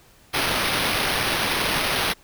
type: noise with sample-and-hold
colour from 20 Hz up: white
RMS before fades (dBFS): -23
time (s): 0.33-2.14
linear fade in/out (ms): 20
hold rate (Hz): 7350
effects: pink hiss -54 dBFS RMS until 2.23 s